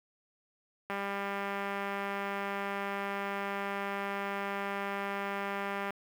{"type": "click train", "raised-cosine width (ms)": 0.5, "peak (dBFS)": -21, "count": 997, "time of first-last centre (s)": [0.9, 5.905], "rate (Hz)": 199, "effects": ["high-pass 100 Hz 12 dB/octave", "8-bit"]}